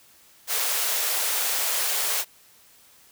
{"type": "high-pass noise", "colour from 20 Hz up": "white", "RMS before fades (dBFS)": -25, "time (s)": [0.47, 2.25], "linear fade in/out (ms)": 50, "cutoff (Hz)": 420, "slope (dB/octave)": 48, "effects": ["white hiss -55 dBFS RMS until 3.11 s"]}